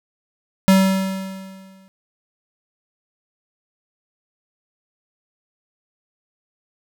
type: tone with exponential decay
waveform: square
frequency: 191.3 Hz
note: G3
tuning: 42 cents flat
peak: -9 dBFS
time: 0.68-1.88 s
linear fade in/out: 0 ms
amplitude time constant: 260 ms
effects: none